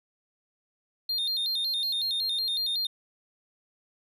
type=tone with vibrato; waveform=triangle; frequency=3919 Hz; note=B7; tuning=14 cents flat; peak=-25 dBFS; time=1.09-2.87 s; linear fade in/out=5 ms; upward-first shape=square; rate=5.4 Hz; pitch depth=120 cents each way; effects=none